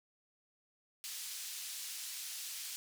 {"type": "band-pass noise", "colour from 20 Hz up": "pink", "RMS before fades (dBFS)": -44, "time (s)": [1.04, 2.76], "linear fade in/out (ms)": 0, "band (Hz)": [3900, 15000], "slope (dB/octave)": 12, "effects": []}